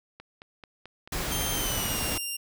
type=click train; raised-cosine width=0.3 ms; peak=-28 dBFS; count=5; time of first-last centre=0.2-1.075 s; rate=4.57 Hz
type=noise; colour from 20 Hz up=pink; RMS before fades=-31 dBFS; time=1.12-2.18 s; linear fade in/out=5 ms
type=tone with pitch glide; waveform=10% pulse; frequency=3167 to 2789 Hz; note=G7 to F7; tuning=+17 to -3 cents; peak=-23 dBFS; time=1.31-2.37 s; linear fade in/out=10 ms; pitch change=-220 cents; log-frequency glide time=1.52-2.01 s
effects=none